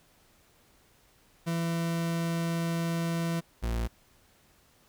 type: tone pair in turn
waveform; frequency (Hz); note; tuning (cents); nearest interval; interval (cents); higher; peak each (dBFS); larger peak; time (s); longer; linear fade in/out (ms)
40% pulse; 167.3 / 57.27; E3 / A#1; +26 / -30; octave + perfect fifth; 1856; first; -27 / -27; neither; 1.46-3.41 / 3.62-3.88; first; 20
effects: pink hiss -63 dBFS RMS until 4.88 s